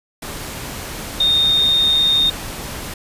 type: tone in noise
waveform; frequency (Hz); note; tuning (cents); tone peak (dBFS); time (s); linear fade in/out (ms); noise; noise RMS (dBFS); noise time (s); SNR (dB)
sine; 3676; A#7; -25; -12; 1.2-2.3; 5; pink; -29; 0.22-2.94; +14
effects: resampled to 32000 Hz